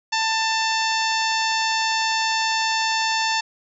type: harmonic tone with a mistuned harmonic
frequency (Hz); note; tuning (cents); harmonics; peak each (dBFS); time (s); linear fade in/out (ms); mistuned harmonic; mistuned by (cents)
890; A5; +20; 1 / 2 / 3 / 4 / 5 / 6 / 7 / 8; -23 / -26 / -28 / -30 / -29 / -29 / -35 / -36; 0.12-3.41; 10; 7; +18
effects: none